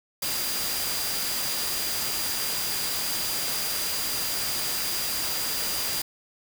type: tone in noise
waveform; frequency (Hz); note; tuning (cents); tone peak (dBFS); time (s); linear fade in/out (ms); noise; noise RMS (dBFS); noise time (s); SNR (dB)
sine; 4800; D8; +37; -33; 0.22-6.02; 5; white; -29; 0.22-6.02; -7
effects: none